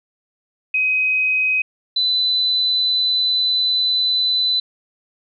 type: tone pair in turn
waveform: sine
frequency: 2523 / 4005 Hz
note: D#7 / B7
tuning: +23 / +23 cents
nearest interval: minor sixth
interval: 800 cents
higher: second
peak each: -15 dBFS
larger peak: neither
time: 0.74-1.62 / 1.96-4.6 s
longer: second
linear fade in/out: 5 ms
effects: none